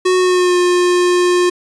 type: tone with pitch glide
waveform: square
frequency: 368.1 to 356.6 Hz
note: F#4 to F4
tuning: -9 to +36 cents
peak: -11 dBFS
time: 0.05-1.5 s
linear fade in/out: 10 ms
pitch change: -55 cents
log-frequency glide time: 0.17-0.57 s
effects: resampled to 22050 Hz